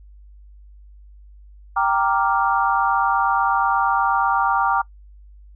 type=chord; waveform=sine; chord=G minor seventh; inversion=none; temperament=equal; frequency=784 / 932.3 / 1174.7 / 1396.9 Hz; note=G5 / Bb5 / D6 / F6; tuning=0 / 0 / 0 / 0 cents; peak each=-21 / -21 / -21 / -24 dBFS; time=1.76-4.82 s; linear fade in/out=10 ms; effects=noise-tail reverb RT60 0.1 s tail -22 dB re dry + added 50 Hz sine -42 dBFS peak until 5.55 s